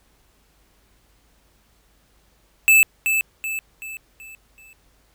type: tone with echo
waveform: square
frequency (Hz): 2627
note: E7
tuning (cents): -7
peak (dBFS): -11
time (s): 2.68-2.83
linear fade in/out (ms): 0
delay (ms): 380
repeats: 5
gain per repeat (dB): -7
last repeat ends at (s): 4.73
effects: added 50 Hz sine -61 dBFS peak until 5.14 s + pink hiss -61 dBFS RMS until 5.14 s